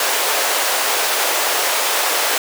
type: high-pass noise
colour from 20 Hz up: pink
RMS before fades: -18 dBFS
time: 0-2.38 s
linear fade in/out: 2 ms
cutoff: 480 Hz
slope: 24 dB/octave
effects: none